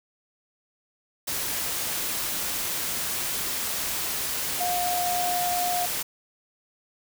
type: tone in noise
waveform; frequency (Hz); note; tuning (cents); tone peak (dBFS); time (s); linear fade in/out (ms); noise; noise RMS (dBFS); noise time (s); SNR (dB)
sine; 713; F5; +36; -25; 4.6-5.86; 10; white; -29; 1.27-6.03; +1
effects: none